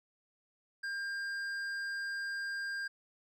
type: tone with hard clipping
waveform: sine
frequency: 1600 Hz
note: G6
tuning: 35 cents sharp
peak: -37 dBFS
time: 0.83-2.88 s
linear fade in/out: 10 ms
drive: 7 dB
effects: none